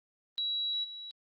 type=tone with level steps; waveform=sine; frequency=3900 Hz; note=B7; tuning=23 cents flat; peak=-30 / -41 dBFS; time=0.38-1.11 s; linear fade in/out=0 ms; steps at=0.83 s; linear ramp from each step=20 ms; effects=Opus 24 kbps